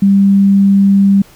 sine tone, 197.4 Hz, G3, 12 cents sharp, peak -5 dBFS, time 0.02-1.22 s, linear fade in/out 5 ms, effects pink hiss -43 dBFS RMS until 1.35 s

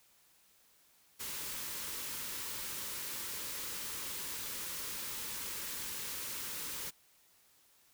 white band-stop noise, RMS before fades -41 dBFS, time 1.19-6.91 s, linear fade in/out 20 ms, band 590 to 830 Hz, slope 96 dB/octave, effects white hiss -67 dBFS RMS until 7.93 s

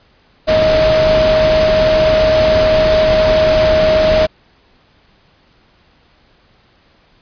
sine tone in noise, 627 Hz, D#5, 13 cents sharp, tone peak -9 dBFS, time 0.47-4.27 s, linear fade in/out 20 ms, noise pink, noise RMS -17 dBFS, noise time 0.47-4.27 s, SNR +5 dB, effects pink hiss -52 dBFS RMS until 7.21 s + resampled to 11025 Hz

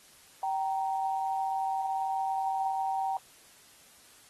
sine tone pair together, 773.5 / 932.3 Hz, G5 / A#5, -23 / 0 cents, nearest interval minor third, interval 323 cents, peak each -29 / -34 dBFS, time 0.43-3.17 s, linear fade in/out 2 ms, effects white hiss -57 dBFS RMS until 4.29 s + AAC 32 kbps

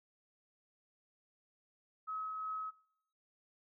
sine tone with tremolo, 1280 Hz, D#6, 49 cents sharp, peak -37 dBFS, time 2.07-2.71 s, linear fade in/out 20 ms, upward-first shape triangle, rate 2.8 Hz, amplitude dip 30%, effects noise-tail reverb RT60 0.7 s tail -23 dB re dry

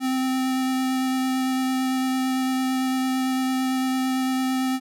square tone with vibrato, 260 Hz, C4, 11 cents flat, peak -22 dBFS, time 0-4.8 s, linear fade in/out 50 ms, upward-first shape sine, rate 8.9 Hz, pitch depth 9 cents each way, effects none

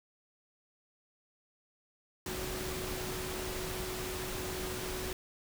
sine tone in noise, 370 Hz, F#4, in tune, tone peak -41 dBFS, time 2.26-5.13 s, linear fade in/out 2 ms, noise pink, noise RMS -39 dBFS, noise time 2.26-5.13 s, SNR -5 dB, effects none

